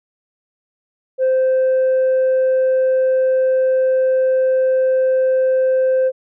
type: tone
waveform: sine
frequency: 520 Hz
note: C5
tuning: 11 cents flat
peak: -10 dBFS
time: 1.18-6.12 s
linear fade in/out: 50 ms
effects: tanh soft clip ceiling -11 dBFS